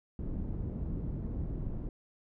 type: low-pass noise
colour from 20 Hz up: pink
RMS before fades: -36 dBFS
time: 0.19-1.89 s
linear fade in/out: 2 ms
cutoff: 240 Hz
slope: 12 dB/octave
effects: none